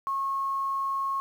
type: tone with quantisation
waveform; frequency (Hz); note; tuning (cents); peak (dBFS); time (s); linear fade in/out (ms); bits
sine; 1090; C#6; -29; -26; 0.07-1.2; 0; 9
effects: none